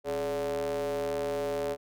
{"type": "ring-modulated tone", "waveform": "square", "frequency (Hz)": 76.7, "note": "D#2", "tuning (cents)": -24, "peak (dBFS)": -27, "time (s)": [0.04, 1.77], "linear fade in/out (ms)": 50, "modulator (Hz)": 499, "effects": []}